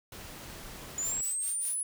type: noise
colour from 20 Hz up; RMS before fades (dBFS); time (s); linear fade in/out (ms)
pink; -45; 0.12-1.21; 2
type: exponential sweep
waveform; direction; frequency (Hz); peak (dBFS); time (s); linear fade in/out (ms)
sine; up; 6930 to 10320; -30; 0.98-1.83; 2
type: noise with tremolo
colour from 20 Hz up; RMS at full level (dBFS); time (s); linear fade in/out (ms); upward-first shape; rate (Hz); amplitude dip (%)
blue; -41; 1.03-1.82; 20; sine; 5; 90
effects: none